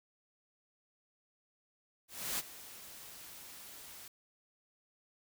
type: noise with ADSR envelope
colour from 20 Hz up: white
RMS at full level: -35 dBFS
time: 2.08-4.08 s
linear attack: 310 ms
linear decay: 25 ms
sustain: -16 dB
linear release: 3 ms
effects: none